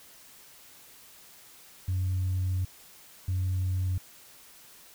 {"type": "tone bursts at uneven times", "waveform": "sine", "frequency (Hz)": 92.5, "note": "F#2", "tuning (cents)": 0, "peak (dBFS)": -24, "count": 2, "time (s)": [[1.88, 2.65], [3.28, 3.98]], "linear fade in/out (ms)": 5, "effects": ["tanh soft clip ceiling -23 dBFS", "white hiss -53 dBFS RMS until 4.94 s"]}